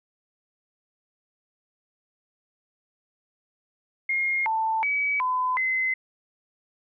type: tone with pitch steps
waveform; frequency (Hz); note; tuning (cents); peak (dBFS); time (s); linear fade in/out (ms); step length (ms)
sine; 2137 / 887 / 2278 / 1012 / 2051; C7 / A5 / C#7 / B5 / C7; +36 / +14 / +47 / +42 / -35; -22; 4.09-5.94; 5; 370
effects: none